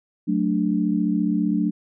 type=chord; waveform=sine; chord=D major; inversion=first; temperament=equal; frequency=185 / 220 / 293.7 Hz; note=F#3 / A3 / D4; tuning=0 / 0 / 0 cents; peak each=-23 dBFS; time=0.27-1.71 s; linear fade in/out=20 ms; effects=none